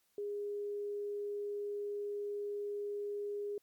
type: tone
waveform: sine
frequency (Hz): 410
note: G#4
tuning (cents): -22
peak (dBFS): -36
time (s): 0.18-3.58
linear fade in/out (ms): 2
effects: white hiss -75 dBFS RMS until 3.62 s + MP3 96 kbps